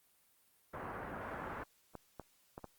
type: low-pass noise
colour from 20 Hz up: white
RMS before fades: -44 dBFS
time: 0.73-1.64 s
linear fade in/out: 10 ms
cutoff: 1500 Hz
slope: 24 dB/octave
type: clicks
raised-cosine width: 1 ms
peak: -31 dBFS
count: 5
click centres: 1.599 / 1.953 / 2.197 / 2.579 / 2.643 s
effects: white hiss -71 dBFS RMS until 2.78 s + Opus 32 kbps